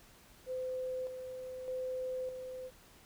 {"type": "tone with tremolo", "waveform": "sine", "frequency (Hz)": 512, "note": "C5", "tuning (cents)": -38, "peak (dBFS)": -35, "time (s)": [0.46, 2.71], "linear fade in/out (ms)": 50, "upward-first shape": "square", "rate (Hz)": 0.82, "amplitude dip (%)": 50, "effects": ["pink hiss -60 dBFS RMS until 3.05 s"]}